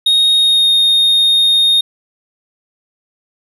triangle tone with pitch glide, 3729 to 3697 Hz, A#7 to A#7, 0 to -15 cents, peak -7 dBFS, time 0.06-1.81 s, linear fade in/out 5 ms, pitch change -15 cents, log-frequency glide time 0.37-0.7 s, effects none

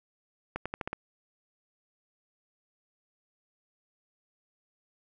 accelerating click train, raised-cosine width 0.5 ms, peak -18 dBFS, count 6, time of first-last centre 0.56-0.93 s, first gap 96 ms, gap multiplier 0.87, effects none

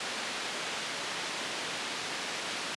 white low-pass noise, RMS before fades -36 dBFS, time 0-2.75 s, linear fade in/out 5 ms, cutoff 3900 Hz, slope 12 dB/octave, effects high-pass 200 Hz 12 dB/octave + resampled to 24000 Hz

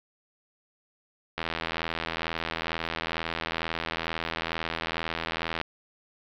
click train, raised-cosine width 0.3 ms, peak -13 dBFS, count 349, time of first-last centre 1.38-5.614 s, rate 82.2 Hz, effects low-pass 5000 Hz 12 dB/octave + 9-bit

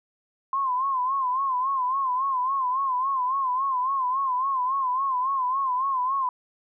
sine tone with vibrato, 1046.5 Hz, C6, in tune, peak -22 dBFS, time 0.53-6.29 s, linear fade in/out 2 ms, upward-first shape sine, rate 3.6 Hz, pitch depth 96 cents each way, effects none

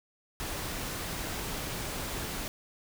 pink noise, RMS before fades -36 dBFS, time 0.4-2.48 s, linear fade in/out 0 ms, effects none

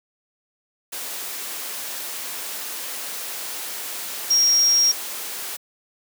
sine tone in noise, 5600 Hz, F8, 4 cents sharp, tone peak -14 dBFS, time 4.3-4.92 s, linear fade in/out 10 ms, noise white, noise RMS -31 dBFS, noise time 0.92-5.57 s, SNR +14 dB, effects high-pass 300 Hz 12 dB/octave

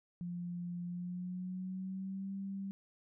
sine tone with pitch glide, 175.1 to 195.41 Hz, F3 to G3, +5 to -5 cents, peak -38 dBFS, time 0.21-2.71 s, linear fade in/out 0 ms, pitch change +190 cents, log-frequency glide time 0.85-2.33 s, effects none

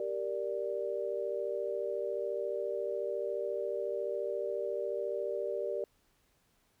sine chord, G minor, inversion none, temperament equal, 392 / 466.2 / 587.3 Hz, G4 / Bb4 / D5, 0 / 0 / 0 cents, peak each -37 / -37 / -36 dBFS, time 0-5.84 s, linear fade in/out 2 ms, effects pink hiss -72 dBFS RMS until 6.8 s

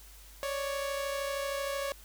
sawtooth tone pair together, 554.3 / 587.3 Hz, C#5 / D5, 0 / 0 cents, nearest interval minor second, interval 100 cents, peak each -29 / -36 dBFS, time 0.43-1.92 s, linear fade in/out 0 ms, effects added 50 Hz sine -52 dBFS peak until 2.04 s + white hiss -55 dBFS RMS until 2.04 s

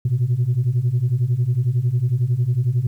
sine beating tone pair, 116.54 / 127.54 Hz, A#2 / C3, 0 / -44 cents, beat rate 11 Hz, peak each -19 / -17 dBFS, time 0.05-2.87 s, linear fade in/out 5 ms, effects tanh soft clip ceiling -12 dBFS + 9-bit

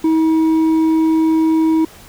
sine tone with hard clipping, 320 Hz, D#4, 49 cents sharp, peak -12 dBFS, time 0.04-1.85 s, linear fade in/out 5 ms, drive 4 dB, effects pink hiss -41 dBFS RMS until 2.08 s

